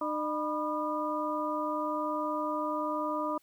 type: harmonic tone with a mistuned harmonic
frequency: 303.5 Hz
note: D#4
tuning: 43 cents flat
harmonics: 1 / 2 / 3 / 4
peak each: -35 / -35 / -35 / -35 dBFS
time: 0.01-3.38 s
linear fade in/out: 5 ms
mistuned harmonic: 3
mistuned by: +130 cents
effects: white hiss -68 dBFS RMS until 3.42 s